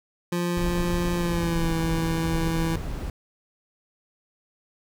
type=tone with pitch glide; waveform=25% pulse; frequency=174.61 to 163.86 Hz; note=F3 to E3; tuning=0 to -10 cents; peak=-20 dBFS; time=0.32-2.76 s; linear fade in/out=5 ms; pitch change=-110 cents; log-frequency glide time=1.15-1.74 s
type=noise; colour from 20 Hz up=brown; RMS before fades=-30 dBFS; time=0.57-3.1 s; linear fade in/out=2 ms
effects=none